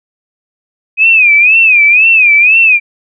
sine tone with vibrato, 2499 Hz, D#7, 7 cents sharp, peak -3 dBFS, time 0.97-2.8 s, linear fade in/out 50 ms, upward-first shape sine, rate 2 Hz, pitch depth 140 cents each way, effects none

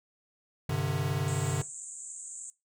square chord, G suspended fourth, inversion none, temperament equal with one note detuned, 98 / 130.81 / 149.57 Hz, G2 / C3 / D3, 0 / 0 / +32 cents, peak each -35 / -33 / -32 dBFS, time 0.69-1.62 s, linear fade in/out 5 ms
white band-pass noise, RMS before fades -43 dBFS, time 1.28-2.5 s, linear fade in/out 0 ms, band 6900 to 8400 Hz, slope 96 dB/octave
effects noise-tail reverb RT60 0.2 s tail -17 dB re dry

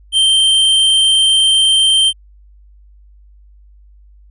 square tone, 3136 Hz, G7, in tune, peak -9 dBFS, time 0.12-2.13 s, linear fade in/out 50 ms, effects added 50 Hz sine -41 dBFS peak until 4.3 s + resampled to 24000 Hz

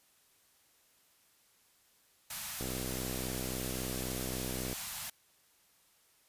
white band-stop noise, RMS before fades -40 dBFS, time 2.3-5.1 s, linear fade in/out 5 ms, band 220 to 620 Hz, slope 48 dB/octave
click train, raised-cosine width 2 ms, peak -26 dBFS, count 136, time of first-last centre 2.61-4.729 s, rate 63.7 Hz
effects white hiss -68 dBFS RMS until 6.28 s + resampled to 32000 Hz

